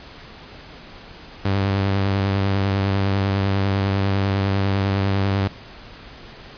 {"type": "tone with vibrato", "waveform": "sawtooth", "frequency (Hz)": 98.1, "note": "G2", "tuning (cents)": 2, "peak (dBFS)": -14, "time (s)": [1.45, 5.48], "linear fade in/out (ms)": 5, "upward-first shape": "square", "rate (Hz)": 10, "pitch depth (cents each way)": 21, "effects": ["pink hiss -41 dBFS RMS until 6.57 s", "resampled to 11025 Hz"]}